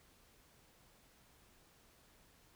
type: silence
effects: pink hiss -67 dBFS RMS until 2.55 s